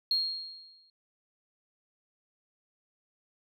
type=tone with exponential decay; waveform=sine; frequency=4255 Hz; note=C8; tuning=28 cents sharp; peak=-22 dBFS; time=0.11-0.9 s; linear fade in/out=2 ms; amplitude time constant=170 ms; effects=tanh soft clip ceiling -19 dBFS